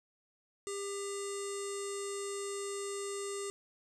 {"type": "tone with low-pass filter", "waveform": "square", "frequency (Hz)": 400, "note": "G4", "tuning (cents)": 35, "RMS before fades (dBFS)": -39, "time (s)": [0.67, 3.5], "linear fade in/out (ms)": 0, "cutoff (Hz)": 8100, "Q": 9.2, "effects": []}